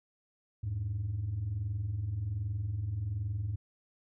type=tone pair together; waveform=sine; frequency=83.93 / 105.2 Hz; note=E2 / G#2; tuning=+32 / +23 cents; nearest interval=major third; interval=391 cents; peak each=-37 / -31 dBFS; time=0.63-3.56 s; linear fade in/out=10 ms; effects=tanh soft clip ceiling -28 dBFS